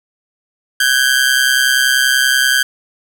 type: ring-modulated tone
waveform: sawtooth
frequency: 1580 Hz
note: G6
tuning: 13 cents sharp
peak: -4 dBFS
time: 0.8-2.63 s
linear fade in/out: 5 ms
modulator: 65.2 Hz
effects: none